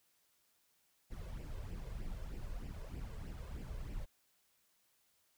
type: noise with flanger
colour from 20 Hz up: brown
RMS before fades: -44 dBFS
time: 1.1-4.06 s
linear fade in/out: 20 ms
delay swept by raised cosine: 0.38 to 1.98 ms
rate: 3.2 Hz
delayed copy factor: +0.65
effects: white hiss -75 dBFS RMS until 5.37 s